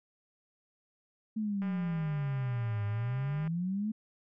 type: exponential two-way sweep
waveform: sine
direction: down then up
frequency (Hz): 221.2 to 103.83 to 221.2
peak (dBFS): -30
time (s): 1.36-3.92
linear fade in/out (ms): 10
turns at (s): 2.86
type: click train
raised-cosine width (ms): 0.5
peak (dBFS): -33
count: 374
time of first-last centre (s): 1.62-3.476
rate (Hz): 201
effects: none